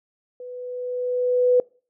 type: tone with level ramp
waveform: sine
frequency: 496.5 Hz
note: B4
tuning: 9 cents sharp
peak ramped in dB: -34 to -12 dBFS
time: 0.4-1.6 s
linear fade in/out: 2 ms
effects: noise-tail reverb RT60 0.4 s tail -25 dB re dry